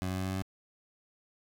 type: tone with pitch steps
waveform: 20% pulse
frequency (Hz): 92.6 / 93.14 / 93.68 / 94.22 / 94.76 / 95.31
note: F#2 / F#2 / F#2 / F#2 / F#2 / G2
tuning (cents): +2 / +12 / +22 / +32 / +42 / -48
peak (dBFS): -27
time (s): 0.02-0.422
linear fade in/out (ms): 0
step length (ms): 67
effects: none